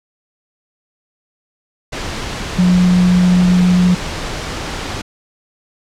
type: tone in noise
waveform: sine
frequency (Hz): 180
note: F#3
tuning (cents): -47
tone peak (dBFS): -8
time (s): 2.58-3.95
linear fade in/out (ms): 10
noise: pink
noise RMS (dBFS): -23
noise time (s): 1.92-5.02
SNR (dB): +12
effects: low-pass 6000 Hz 12 dB/octave